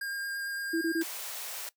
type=tone with vibrato; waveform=square; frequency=1611 Hz; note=G6; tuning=47 cents sharp; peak=-34 dBFS; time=0.01-1.02 s; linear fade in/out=5 ms; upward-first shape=triangle; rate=8.8 Hz; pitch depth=10 cents each way
type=tone bursts; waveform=sine; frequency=329.6 Hz; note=E4; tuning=in tune; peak=-26 dBFS; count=3; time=0.73-1.033 s; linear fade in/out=10 ms; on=85 ms; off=24 ms
type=high-pass noise; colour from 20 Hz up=white; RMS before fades=-39 dBFS; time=1.01-1.69 s; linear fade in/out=2 ms; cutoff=450 Hz; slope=48 dB/octave
effects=noise-tail reverb RT60 0.1 s tail -19 dB re dry